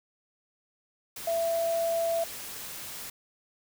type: tone in noise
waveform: sine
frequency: 668 Hz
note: E5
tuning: 23 cents sharp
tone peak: -25 dBFS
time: 1.27-2.24 s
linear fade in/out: 5 ms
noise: white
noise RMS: -40 dBFS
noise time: 1.16-3.1 s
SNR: +12 dB
effects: none